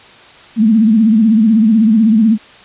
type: tone with vibrato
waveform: sine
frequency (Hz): 220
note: A3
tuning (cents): 0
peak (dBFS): -6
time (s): 0.56-2.38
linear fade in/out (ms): 50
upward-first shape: sine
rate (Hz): 16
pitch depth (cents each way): 100
effects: white hiss -39 dBFS RMS until 2.64 s + resampled to 8000 Hz